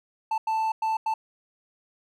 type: tone bursts at uneven times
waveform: triangle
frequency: 883 Hz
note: A5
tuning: 6 cents sharp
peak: -21 dBFS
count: 4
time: 0.31-0.38 / 0.47-0.72 / 0.82-0.97 / 1.06-1.14 s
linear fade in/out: 5 ms
effects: none